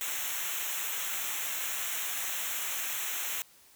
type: noise with comb filter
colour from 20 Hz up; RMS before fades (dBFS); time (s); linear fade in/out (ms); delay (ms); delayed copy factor
white; -34; 0.01-3.42; 0; 0.21; -0.9
effects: white hiss -59 dBFS RMS until 3.75 s